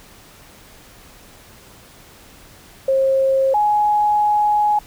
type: tone pair in turn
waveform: sine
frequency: 535 / 837.3 Hz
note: C5 / G#5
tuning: +38 / +14 cents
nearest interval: minor sixth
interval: 776 cents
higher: second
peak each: -13 dBFS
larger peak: neither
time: 2.88-3.54 / 3.54-4.79 s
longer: second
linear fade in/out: 5 ms
effects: pink hiss -45 dBFS RMS until 4.86 s